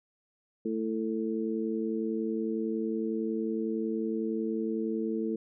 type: harmonic tone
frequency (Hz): 110.9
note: A2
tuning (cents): +14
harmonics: 2 / 3 / 4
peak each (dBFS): -32 / -33 / -34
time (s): 0.65-5.36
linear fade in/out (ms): 5
effects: none